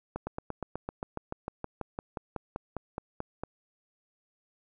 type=slowing click train; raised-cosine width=1 ms; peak=-20 dBFS; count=21; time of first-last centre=0.16-3.436 s; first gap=110 ms; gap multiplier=1.04; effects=none